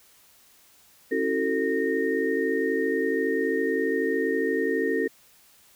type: tone cluster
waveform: sine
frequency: 272 / 326.7 / 375.8 / 448 / 1846 Hz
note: C#4 / E4 / F#4 / A4 / A#6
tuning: -33 / -15 / +27 / +31 / -17 cents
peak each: -29 / -31 / -29 / -26 / -31 dBFS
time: 1.11-5.08 s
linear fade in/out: 10 ms
effects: white hiss -57 dBFS RMS until 5.75 s